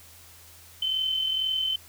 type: tone with amplitude modulation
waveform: sine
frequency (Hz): 3068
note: G7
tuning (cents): -38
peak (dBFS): -22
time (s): 0.82-1.76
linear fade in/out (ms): 5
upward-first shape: sine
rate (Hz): 42.1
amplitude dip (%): 45
effects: added 84 Hz sine -55 dBFS peak until 1.88 s + white hiss -51 dBFS RMS until 1.88 s